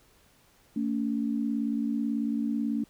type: tone pair together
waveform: sine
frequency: 224.9 / 283.1 Hz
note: A3 / C#4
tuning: +38 / +37 cents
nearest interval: major third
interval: 399 cents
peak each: -28 / -30 dBFS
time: 0.76-2.84 s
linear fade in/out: 5 ms
effects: pink hiss -62 dBFS RMS until 2.89 s